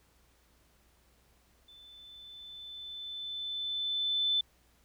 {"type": "tone with level ramp", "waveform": "sine", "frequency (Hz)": 3520, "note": "A7", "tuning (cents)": 0, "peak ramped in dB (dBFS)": [-53, -25], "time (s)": [1.68, 4.41], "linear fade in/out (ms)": 5, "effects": ["added 60 Hz sine -68 dBFS peak until 4.84 s", "pink hiss -68 dBFS RMS until 4.84 s"]}